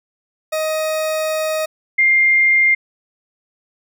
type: tone pair in turn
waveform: 40% pulse / sine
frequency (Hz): 627 / 2109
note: D#5 / C7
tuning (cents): +13 / +13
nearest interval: octave + major sixth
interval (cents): 2100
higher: second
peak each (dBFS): -17 / -10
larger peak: second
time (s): 0.52-1.66 / 1.98-2.75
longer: first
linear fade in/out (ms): 10
effects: none